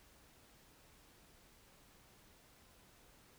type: silence
effects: pink hiss -65 dBFS RMS until 3.38 s